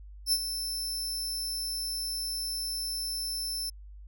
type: tone with ADSR envelope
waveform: sawtooth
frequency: 5310 Hz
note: E8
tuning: 12 cents sharp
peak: -19 dBFS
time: 0.26-3.7 s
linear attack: 64 ms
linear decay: 53 ms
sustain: -10 dB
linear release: 9 ms
effects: added 50 Hz sine -44 dBFS peak until 4.07 s